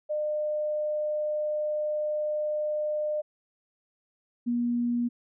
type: tone pair in turn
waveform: sine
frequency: 604 / 239.7 Hz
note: D5 / A#3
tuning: +48 / +48 cents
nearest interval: octave + major third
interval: 1600 cents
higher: first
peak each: -26 / -24 dBFS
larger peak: second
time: 0.09-3.22 / 4.46-5.09 s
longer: first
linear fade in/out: 20 ms
effects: none